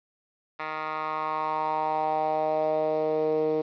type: tone with band-pass filter sweep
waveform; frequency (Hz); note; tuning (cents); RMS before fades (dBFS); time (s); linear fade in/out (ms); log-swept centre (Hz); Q
10% pulse; 155.56; D#3; 0; -27; 0.59-3.62; 10; 1500 to 420; 3.7
effects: resampled to 11025 Hz + 9-bit